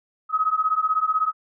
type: beating tone pair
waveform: sine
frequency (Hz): 1263 / 1279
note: D#6 / D#6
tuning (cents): +26 / +47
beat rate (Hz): 16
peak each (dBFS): -22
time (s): 0.29-1.33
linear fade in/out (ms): 50
effects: none